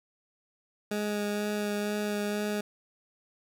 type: tone with vibrato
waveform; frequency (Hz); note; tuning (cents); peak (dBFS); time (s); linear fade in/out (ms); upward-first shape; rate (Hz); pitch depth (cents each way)
20% pulse; 207.7; G#3; 0; -24; 0.91-2.61; 5; sine; 2.1; 12
effects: none